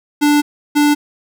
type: tone pair in turn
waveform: square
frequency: 293.7 / 293.7 Hz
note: D4 / D4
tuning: 0 / 0 cents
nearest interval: unison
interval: 0 cents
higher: neither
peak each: -10 dBFS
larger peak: neither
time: 0.21-0.42 / 0.75-0.95 s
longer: first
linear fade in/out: 20 ms
effects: none